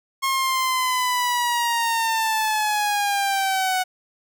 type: linear sweep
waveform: sawtooth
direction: down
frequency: 1080 to 738 Hz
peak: -16 dBFS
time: 0.22-3.84 s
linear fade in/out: 20 ms
effects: none